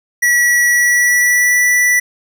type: tone with pitch glide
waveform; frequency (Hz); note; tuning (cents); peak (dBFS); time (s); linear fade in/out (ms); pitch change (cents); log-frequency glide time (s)
square; 1936 to 1966.4; B6 to B6; -35 to -8; -10; 0.22-2; 10; +27; 0.72-1.64
effects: none